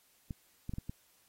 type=clicks; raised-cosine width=5 ms; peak=-26 dBFS; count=5; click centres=0.308 / 0.694 / 0.737 / 0.784 / 0.895 s; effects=white hiss -68 dBFS RMS until 1.28 s + AAC 48 kbps